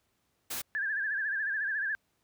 white noise, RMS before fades -36 dBFS, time 0.5-0.62 s, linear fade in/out 10 ms
sine tone with vibrato, 1665 Hz, G#6, 4 cents sharp, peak -29 dBFS, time 0.75-1.95 s, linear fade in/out 0 ms, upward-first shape sine, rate 14 Hz, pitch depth 100 cents each way
effects pink hiss -75 dBFS RMS until 2.23 s + high-pass 60 Hz 12 dB/octave

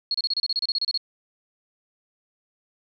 sine tone bursts, 4318 Hz, C#8, 46 cents flat, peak -21 dBFS, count 14, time 0.11-0.976 s, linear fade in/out 2 ms, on 34 ms, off 30 ms, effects none

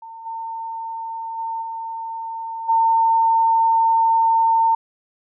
sine tone with level steps, 906 Hz, A#5, 50 cents flat, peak -34 / -26 / -23 / -26 / -13 dBFS, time 0.02-4.75 s, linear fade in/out 5 ms, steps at 0.25 / 1.37 / 1.61 / 2.68 s, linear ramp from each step 20 ms, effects none

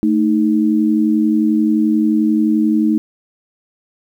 sine tone pair together, 220.6 / 312 Hz, A3 / D#4, +5 / +5 cents, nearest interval tritone, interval 600 cents, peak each -14 dBFS, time 0.03-2.98 s, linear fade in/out 0 ms, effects 8-bit

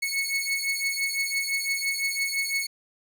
sawtooth beating tone pair, 2200 / 2205.9 Hz, C#7 / C#7, -14 / -9 cents, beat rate 5.9 Hz, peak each -25 dBFS, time 0.02-2.67 s, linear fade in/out 10 ms, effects none

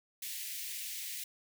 white high-pass noise, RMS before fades -41 dBFS, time 0.22-1.24 s, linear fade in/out 5 ms, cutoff 1900 Hz, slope 48 dB/octave, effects none

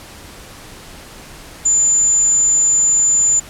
sine tone, 7080 Hz, A8, 10 cents sharp, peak -10 dBFS, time 1.65-3.4 s, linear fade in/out 10 ms, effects pink hiss -37 dBFS RMS until 3.49 s + low-pass 12000 Hz 12 dB/octave

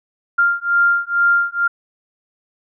sine beating tone pair, 1395 / 1397.2 Hz, F6 / F6, -2 / 0 cents, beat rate 2.2 Hz, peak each -16 dBFS, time 0.38-1.68 s, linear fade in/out 10 ms, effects none

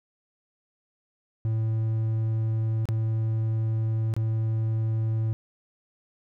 triangle tone with dropouts, 111.1 Hz, A2, 17 cents sharp, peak -21 dBFS, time 1.45-5.33 s, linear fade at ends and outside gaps 0 ms, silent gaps 2.855-2.888 / 4.139-4.165 s, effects none

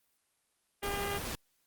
harmonic tone, 402.5 Hz, G4, 46 cents sharp, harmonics 1 / 2 / 3 / 4 / 5 / 6 / 7 / 8, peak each -38 / -41 / -43 / -44 / -45 / -46 / -46 / -47 dBFS, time 0.82-1.19 s, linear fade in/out 20 ms
pink noise, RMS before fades -38 dBFS, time 0.83-1.35 s, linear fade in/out 0 ms
effects white hiss -75 dBFS RMS until 1.66 s + Opus 32 kbps

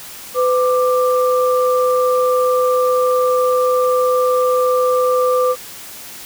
sine tone pair together, 504 / 1182.6 Hz, B4 / D6, +35 / +12 cents, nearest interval octave + minor third, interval 1477 cents, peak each -13 / -18 dBFS, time 0.34-5.56 s, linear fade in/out 50 ms, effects white hiss -34 dBFS RMS until 6.25 s

